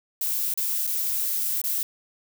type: noise with dropouts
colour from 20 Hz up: violet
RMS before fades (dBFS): -26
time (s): 0.21-1.83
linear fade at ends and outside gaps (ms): 2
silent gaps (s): 0.539-0.575 / 0.868-0.874 / 1.616-1.639
effects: none